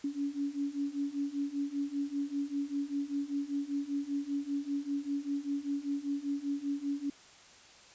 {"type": "beating tone pair", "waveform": "sine", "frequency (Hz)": [280.2, 285.3], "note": ["C#4", "C#4"], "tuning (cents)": [19, 50], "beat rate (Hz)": 5.1, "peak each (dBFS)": [-36, -34], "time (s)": [0.04, 7.1], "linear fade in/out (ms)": 5, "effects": ["white hiss -56 dBFS RMS until 7.94 s", "resampled to 16000 Hz"]}